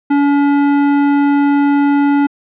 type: tone with hard clipping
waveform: sine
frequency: 284.7 Hz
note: C#4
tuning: 46 cents sharp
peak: -11 dBFS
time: 0.1-2.27 s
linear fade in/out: 10 ms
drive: 16 dB
effects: low-pass 2000 Hz 12 dB/octave